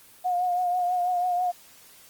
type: tone with vibrato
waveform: sine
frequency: 718 Hz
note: F5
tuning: 48 cents sharp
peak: -22 dBFS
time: 0.24-1.52 s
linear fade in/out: 20 ms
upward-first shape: triangle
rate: 6.1 Hz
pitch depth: 42 cents each way
effects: white hiss -52 dBFS RMS until 2.09 s + Opus 24 kbps